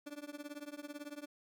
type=tone with tremolo; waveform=30% pulse; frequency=292.3 Hz; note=D4; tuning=8 cents flat; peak=-38 dBFS; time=0.06-1.26 s; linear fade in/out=10 ms; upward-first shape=triangle; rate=18 Hz; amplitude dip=100%; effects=none